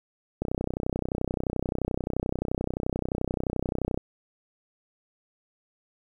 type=click train; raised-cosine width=2 ms; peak=-14 dBFS; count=113; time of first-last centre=0.42-3.976 s; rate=31.5 Hz; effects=9-bit